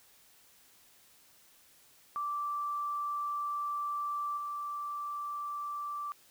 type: tone with level steps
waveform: sine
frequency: 1169 Hz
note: D6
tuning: 8 cents flat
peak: -32 / -35 dBFS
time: 2.16-6.12 s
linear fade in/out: 0 ms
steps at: 4.37 s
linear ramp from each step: 5 ms
effects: white hiss -62 dBFS RMS until 6.3 s